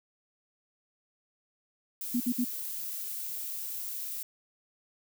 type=noise; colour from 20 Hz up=violet; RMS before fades=-37 dBFS; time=2.01-4.23 s; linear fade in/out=2 ms
type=tone bursts; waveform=sine; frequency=243.7 Hz; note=B3; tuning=23 cents flat; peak=-25 dBFS; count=3; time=2.14-2.446 s; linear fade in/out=10 ms; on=64 ms; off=57 ms
effects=none